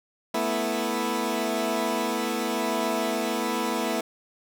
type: chord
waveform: 15% pulse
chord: A suspended second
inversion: none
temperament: equal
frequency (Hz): 220 / 246.9 / 329.6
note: A3 / B3 / E4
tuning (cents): 0 / 0 / 0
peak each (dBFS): -23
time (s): 0.34-4.01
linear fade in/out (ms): 5
effects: none